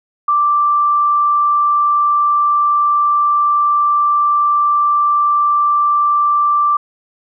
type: tone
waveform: sine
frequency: 1174.7 Hz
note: D6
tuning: in tune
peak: -10 dBFS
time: 0.28-6.77 s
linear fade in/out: 5 ms
effects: none